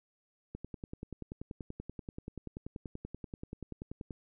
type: click train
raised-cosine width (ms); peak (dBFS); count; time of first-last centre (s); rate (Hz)
3; -28; 38; 0.55-4.108; 10.4
effects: none